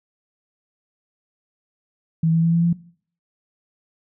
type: tone with pitch steps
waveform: sine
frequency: 162.4 / 164.48 / 166.58 / 168.71 / 170.87 Hz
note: E3 / E3 / E3 / E3 / F3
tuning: -26 / -4 / +18 / +40 / -38 cents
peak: -15 dBFS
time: 2.23-2.73 s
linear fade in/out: 5 ms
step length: 100 ms
effects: noise-tail reverb RT60 0.5 s tail -19 dB re dry